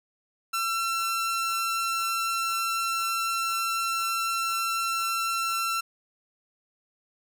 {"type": "tone", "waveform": "sawtooth", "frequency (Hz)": 1349, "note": "E6", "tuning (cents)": 40, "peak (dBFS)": -22, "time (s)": [0.53, 5.81], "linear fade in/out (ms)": 10, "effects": []}